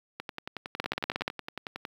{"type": "two click trains", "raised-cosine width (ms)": 0.3, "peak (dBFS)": [-12, -19], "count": [9, 19], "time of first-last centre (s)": [[0.8, 1.279], [0.2, 1.851]], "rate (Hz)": [16.7, 10.9], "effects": ["high-pass 100 Hz 12 dB/octave", "8-bit"]}